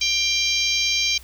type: harmonic tone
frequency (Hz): 791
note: G5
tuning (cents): +15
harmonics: 3 / 4 / 5 / 6 / 7 / 8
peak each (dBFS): -24 / -25 / -26 / -27 / -27 / -28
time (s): 0.01-1.18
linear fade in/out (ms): 5
effects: added 60 Hz sine -43 dBFS peak until 1.23 s + white hiss -48 dBFS RMS until 1.23 s